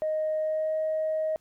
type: tone with pitch glide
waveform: sine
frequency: 622.3 to 628.1 Hz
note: D#5 to D#5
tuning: 0 to +16 cents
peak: -24 dBFS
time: 0.02-1.36 s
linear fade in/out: 0 ms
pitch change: +16 cents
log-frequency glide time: 0.38-0.75 s
effects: tanh soft clip ceiling -21 dBFS + pink hiss -68 dBFS RMS until 1.4 s